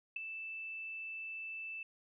sine tone with ADSR envelope, 2643 Hz, E7, 4 cents sharp, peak -32 dBFS, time 0.16-1.83 s, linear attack 6 ms, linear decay 6 ms, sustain -9 dB, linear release 3 ms, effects none

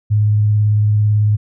sine tone with vibrato, 105.4 Hz, G#2, 26 cents sharp, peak -10 dBFS, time 0.1-1.37 s, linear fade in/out 20 ms, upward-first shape square, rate 18 Hz, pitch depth 14 cents each way, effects none

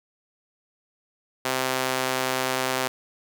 sawtooth tone with high-pass filter, 129.8 Hz, C3, 13 cents flat, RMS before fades -26 dBFS, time 1.45-2.88 s, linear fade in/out 5 ms, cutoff 500 Hz, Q 0.59, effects none

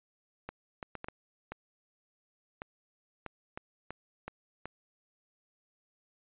clicks, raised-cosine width 0.5 ms, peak -24 dBFS, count 12, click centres 0.49 / 0.828 / 0.953 / 1.044 / 1.085 / 1.52 / 2.619 / 3.263 / 3.575 / 3.906 / 4.28 / 4.656 s, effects resampled to 8000 Hz

